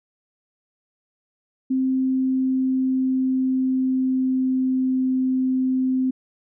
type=tone with pitch glide; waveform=sine; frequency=261.6 to 259 Hz; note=C4 to C4; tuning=0 to -17 cents; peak=-18 dBFS; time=1.7-6.11 s; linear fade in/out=10 ms; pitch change=-17 cents; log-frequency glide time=1.82-5.06 s; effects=none